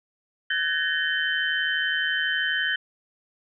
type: tone cluster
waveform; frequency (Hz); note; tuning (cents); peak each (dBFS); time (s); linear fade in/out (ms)
sine; 1522 / 1681 / 1833 / 3066; F#6 / G#6 / A#6 / G7; +48 / +20 / -30 / -39; -28; 0.5-2.76; 5
effects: none